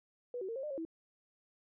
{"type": "tone with pitch steps", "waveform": "sine", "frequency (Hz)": [489.2, 378.1, 457.7, 535, 602, 545, 326.2], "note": ["B4", "F#4", "A#4", "C5", "D5", "C#5", "E4"], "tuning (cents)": [-16, 38, -32, 38, 43, -29, -18], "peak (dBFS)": -37, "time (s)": [0.34, 0.851], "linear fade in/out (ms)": 2, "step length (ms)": 73, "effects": []}